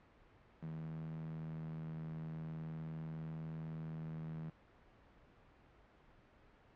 sawtooth tone with high-pass filter, 79.6 Hz, D#2, 40 cents sharp, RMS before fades -45 dBFS, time 0.62-4.5 s, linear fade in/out 5 ms, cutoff 170 Hz, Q 8.3, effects pink hiss -65 dBFS RMS until 6.75 s + low-pass 2000 Hz 12 dB/octave

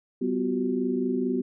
sine tone cluster, 192.2 / 249.9 / 355.4 / 380 Hz, G3 / B3 / F4 / F#4, -34 / +21 / +30 / +46 cents, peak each -33 / -26 / -33 / -29 dBFS, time 0.21-1.42 s, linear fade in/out 10 ms, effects none

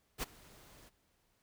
pink noise with ADSR envelope, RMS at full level -35 dBFS, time 0.18-0.9 s, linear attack 48 ms, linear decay 17 ms, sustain -24 dB, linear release 24 ms, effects pink hiss -75 dBFS RMS until 1.42 s

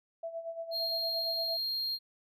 sine tone with tremolo, 663 Hz, E5, 10 cents sharp, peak -34 dBFS, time 0.23-1.57 s, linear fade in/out 5 ms, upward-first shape sine, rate 8.7 Hz, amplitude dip 70%
triangle tone, 4222 Hz, C8, 15 cents sharp, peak -30 dBFS, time 0.71-1.99 s, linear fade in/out 50 ms
effects none

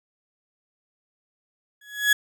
35% pulse tone with exponential growth, 1681 Hz, G#6, 20 cents sharp, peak -11 dBFS, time 1.81-2.13 s, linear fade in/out 5 ms, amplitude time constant 69 ms, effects none

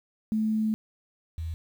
sine tone pair in turn, 217.6 / 81.36 Hz, A3 / E2, -19 / -22 cents, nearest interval octave + perfect fourth, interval 1703 cents, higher first, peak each -23 / -30 dBFS, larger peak first, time 0.32-0.74 / 1.38-1.54 s, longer first, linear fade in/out 0 ms, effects 9-bit

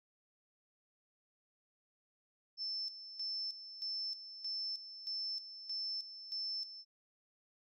sine tone with tremolo, 5300 Hz, E8, 9 cents sharp, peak -37 dBFS, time 2.57-6.85 s, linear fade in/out 50 ms, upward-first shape square, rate 1.6 Hz, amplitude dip 70%, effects none

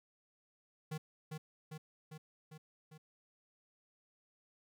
square tone with echo, 155.56 Hz, D#3, in tune, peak -39 dBFS, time 0.91-0.98 s, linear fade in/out 10 ms, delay 400 ms, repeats 5, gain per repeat -3 dB, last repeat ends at 2.98 s, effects none

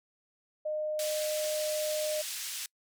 sine tone, 612 Hz, D#5, 29 cents flat, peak -30 dBFS, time 0.65-2.22 s, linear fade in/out 10 ms
white band-pass noise, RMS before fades -38 dBFS, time 0.99-2.66 s, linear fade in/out 2 ms, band 2300 to 9900 Hz, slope 12 dB/octave
5% pulse tone with exponential decay, 360.4 Hz, F#4, 45 cents flat, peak -35 dBFS, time 1.44-1.52 s, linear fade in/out 2 ms, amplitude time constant 16 ms
effects noise-tail reverb RT60 0.1 s tail -26 dB re dry

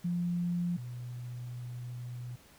sine tone pair in turn, 174.61 / 122.44 Hz, F3 / B2, 0 / -15 cents, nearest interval tritone, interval 615 cents, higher first, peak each -29 / -38 dBFS, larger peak first, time 0.04-0.77 / 0.77-2.36 s, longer second, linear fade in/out 10 ms, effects pink hiss -59 dBFS RMS until 2.58 s

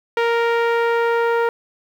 sawtooth tone with low-pass filter sweep, 466.2 Hz, A#4, in tune, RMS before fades -18 dBFS, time 0.17-1.49 s, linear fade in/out 2 ms, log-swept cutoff 2500 to 1500 Hz, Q 1.1, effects 8-bit

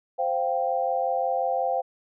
sine chord, C suspended fourth, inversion none, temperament equal, 523.3 / 698.5 / 784 Hz, C5 / F5 / G5, 0 / 0 / 0 cents, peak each -27 dBFS, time 0.18-1.82 s, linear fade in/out 20 ms, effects none

